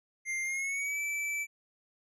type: tone with pitch glide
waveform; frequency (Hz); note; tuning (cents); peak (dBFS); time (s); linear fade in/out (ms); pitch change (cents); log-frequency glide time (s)
square; 2100 to 2317; C7 to D7; +6 to -24; -32; 0.25-1.47; 50; +170; 0.43-1
effects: low-pass 11000 Hz 12 dB/octave